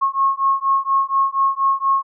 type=beating tone pair; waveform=sine; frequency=1086 / 1090.2 Hz; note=C#6 / C#6; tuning=-36 / -29 cents; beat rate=4.2 Hz; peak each=-18 dBFS; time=0.01-2.03 s; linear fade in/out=20 ms; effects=none